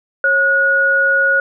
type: tone pair together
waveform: sine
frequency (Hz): 546.1 / 1453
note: C#5 / F#6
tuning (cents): -26 / -32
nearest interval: octave + perfect fourth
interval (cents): 1694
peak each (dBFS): -19 / -11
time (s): 0.24-1.4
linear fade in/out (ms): 2
effects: none